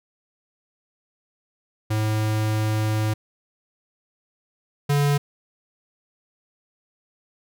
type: tone pair in turn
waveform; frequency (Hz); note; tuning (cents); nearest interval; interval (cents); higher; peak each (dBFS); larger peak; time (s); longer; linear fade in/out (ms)
square; 108.1 / 143.67; A2 / D3; -30 / -38; perfect fourth; 492; second; -21 / -18; second; 1.9-3.14 / 4.89-5.18; first; 10
effects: none